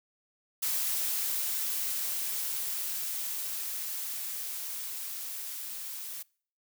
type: noise with level ramp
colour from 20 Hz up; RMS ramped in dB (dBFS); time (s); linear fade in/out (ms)
blue; -30 to -40; 0.62-6.23; 10
effects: noise-tail reverb RT60 0.5 s tail -25 dB re dry